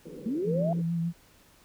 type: band-pass noise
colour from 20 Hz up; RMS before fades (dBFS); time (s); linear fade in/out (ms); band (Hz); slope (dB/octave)
white; -43; 0.05-0.82; 5; 140 to 520; 96
type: linear sweep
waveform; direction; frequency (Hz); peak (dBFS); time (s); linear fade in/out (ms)
sine; up; 207.7 to 698.5; -27; 0.26-0.73; 2
type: tone with vibrato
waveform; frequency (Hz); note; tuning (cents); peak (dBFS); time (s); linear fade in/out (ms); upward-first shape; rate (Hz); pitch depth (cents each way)
sine; 168.2; E3; +35; -26; 0.44-1.13; 50; triangle; 6.6; 32
effects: pink hiss -59 dBFS RMS until 1.64 s